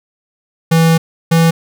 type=tone pair in turn; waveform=square; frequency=163.9 / 165.04 Hz; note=E3 / E3; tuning=-10 / +2 cents; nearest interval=unison; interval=12 cents; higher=second; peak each=-8 dBFS; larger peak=neither; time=0.71-0.98 / 1.31-1.51 s; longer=first; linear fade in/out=10 ms; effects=none